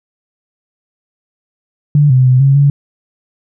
sine tone with pitch steps, 146.6 / 128.8 / 127.7 / 137.2 / 141.8 Hz, D3 / C3 / C3 / C#3 / C#3, -3 / -27 / -42 / -17 / +40 cents, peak -5 dBFS, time 1.95-2.7 s, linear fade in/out 2 ms, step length 150 ms, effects none

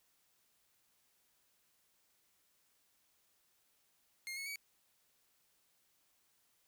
sawtooth tone with pitch steps, 2130 / 2196 / 2264 Hz, C7 / C#7 / C#7, +30 / -17 / +36 cents, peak -38 dBFS, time 4.27-4.558 s, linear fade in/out 0 ms, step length 96 ms, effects white hiss -75 dBFS RMS until 6.67 s

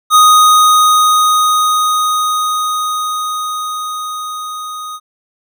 square tone with level ramp, 1244.5 Hz, D#6, in tune, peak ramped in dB -4 to -24 dBFS, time 0.1-5 s, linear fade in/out 50 ms, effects none

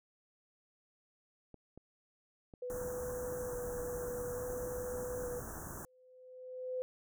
clicks, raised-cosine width 2 ms, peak -38 dBFS, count 6, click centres 1.543 / 1.776 / 2.538 / 3.325 / 3.793 / 4.027 s
sine tone with vibrato, 493.9 Hz, B4, in tune, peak -38 dBFS, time 2.62-5.4 s, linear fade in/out 5 ms, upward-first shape square, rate 0.57 Hz, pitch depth 10 cents each way
pink band-stop noise, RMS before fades -45 dBFS, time 2.7-5.85 s, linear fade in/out 0 ms, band 1700 to 5900 Hz, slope 96 dB/octave
sine tone with exponential growth, 509 Hz, C5, 48 cents flat, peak -33 dBFS, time 5.67-6.82 s, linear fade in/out 0 ms, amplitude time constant 250 ms
effects none

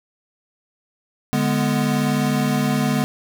square chord, G# diminished, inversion second, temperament equal, 146.83 / 207.7 / 246.9 Hz, D3 / G#3 / B3, 0 / 0 / 0 cents, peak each -23 / -23 / -22 dBFS, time 1.33-3.04 s, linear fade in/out 0 ms, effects none

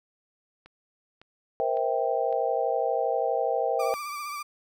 click train, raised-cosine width 0.3 ms, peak -33 dBFS, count 4, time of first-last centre 0.66-2.327 s, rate 1.8 Hz
sine chord, C dominant seventh, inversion third, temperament just, 470.9 / 523.3 / 654.1 / 784.9 Hz, Bb4 / C5 / E5 / G5, +18 / 0 / -14 / +2 cents, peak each -29 dBFS, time 1.6-3.94 s, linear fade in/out 0 ms
35% pulse tone with vibrato, 1174.7 Hz, D6, in tune, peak -31 dBFS, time 3.79-4.43 s, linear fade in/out 10 ms, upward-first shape triangle, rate 15 Hz, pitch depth 54 cents each way
effects none

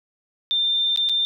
sine tone with dropouts, 3591 Hz, A7, 35 cents sharp, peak -18 dBFS, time 0.51-1.25 s, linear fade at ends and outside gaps 0 ms, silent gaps 0.961-0.974 / 1.089-1.095 s, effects none

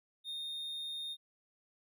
triangle tone, 3675 Hz, A#7, 25 cents flat, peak -37 dBFS, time 0.24-1.17 s, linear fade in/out 50 ms, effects none

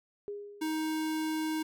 sine tone with exponential decay, 409 Hz, G#4, 26 cents flat, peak -34 dBFS, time 0.28-1.11 s, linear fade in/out 0 ms, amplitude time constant 180 ms
square tone, 313.9 Hz, D#4, 15 cents sharp, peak -31 dBFS, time 0.61-1.63 s, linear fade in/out 10 ms
effects none

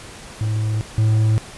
triangle tone pair in turn, 108.3 / 109.24 Hz, A2 / A2, -27 / -12 cents, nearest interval unison, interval 15 cents, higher second, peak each -16 / -11 dBFS, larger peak second, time 0.41-0.81 / 0.98-1.38 s, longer neither, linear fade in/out 0 ms, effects pink hiss -38 dBFS RMS until 1.57 s + resampled to 24000 Hz

